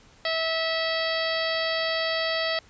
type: harmonic tone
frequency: 650 Hz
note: E5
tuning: 24 cents flat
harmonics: 1 / 2 / 3 / 4 / 5 / 6 / 7 / 8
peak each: -28 / -34 / -30 / -37 / -33 / -35 / -33 / -39 dBFS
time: 0.25-2.59 s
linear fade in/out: 2 ms
effects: pink hiss -55 dBFS RMS until 2.69 s + resampled to 16000 Hz